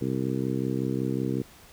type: harmonic tone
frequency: 65.41 Hz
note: C2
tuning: in tune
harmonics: 2 / 3 / 4 / 5 / 6 / 7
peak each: -31 / -32 / -31 / -32 / -35 / -37 dBFS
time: 0.01-1.42 s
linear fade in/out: 5 ms
effects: pink hiss -52 dBFS RMS until 1.72 s